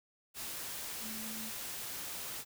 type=tone in noise; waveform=sine; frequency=220 Hz; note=A3; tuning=in tune; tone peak=-45 dBFS; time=1.01-1.52 s; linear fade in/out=50 ms; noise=white; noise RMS=-42 dBFS; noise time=0.34-2.45 s; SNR=-6 dB; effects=none